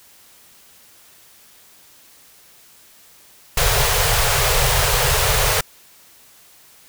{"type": "band-stop noise", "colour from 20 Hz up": "pink", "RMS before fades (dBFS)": -17, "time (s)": [3.57, 5.61], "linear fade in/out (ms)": 5, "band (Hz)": [150, 400], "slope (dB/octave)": 96, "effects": ["white hiss -49 dBFS RMS until 6.88 s"]}